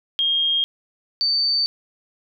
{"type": "tone pair in turn", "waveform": "sine", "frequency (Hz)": [3232, 4571], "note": ["G#7", "D8"], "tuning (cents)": [-48, -48], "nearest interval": "tritone", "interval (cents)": 600, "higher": "second", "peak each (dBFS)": -17, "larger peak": "neither", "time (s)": [[0.19, 0.64], [1.21, 1.66]], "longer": "neither", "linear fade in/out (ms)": 0, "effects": []}